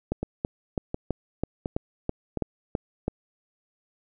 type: two click trains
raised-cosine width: 2 ms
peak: -12 / -15 dBFS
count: 10 / 4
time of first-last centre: 0.12-3.081 / 0.23-2.373 s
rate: 3.04 / 1.4 Hz
effects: none